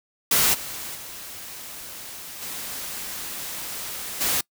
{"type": "noise with level steps", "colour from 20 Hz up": "white", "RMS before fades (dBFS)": [-19, -34, -38, -33, -23], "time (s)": [0.31, 4.41], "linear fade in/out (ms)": 5, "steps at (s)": [0.53, 0.94, 2.41, 4.2], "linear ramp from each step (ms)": 20, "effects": ["noise-tail reverb RT60 0.1 s tail -25 dB re dry"]}